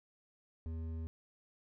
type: tone with hard clipping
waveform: sine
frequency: 81.2 Hz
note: E2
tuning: 26 cents flat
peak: -40 dBFS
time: 0.66-1.07 s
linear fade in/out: 0 ms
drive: 9 dB
effects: none